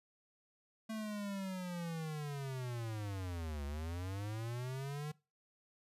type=linear two-way sweep; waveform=square; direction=down then up; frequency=222.5 to 69.7 to 152.9 Hz; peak=-40 dBFS; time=0.89-5.12 s; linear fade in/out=10 ms; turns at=3.65 s; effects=noise-tail reverb RT60 0.3 s tail -22 dB re dry + resampled to 32000 Hz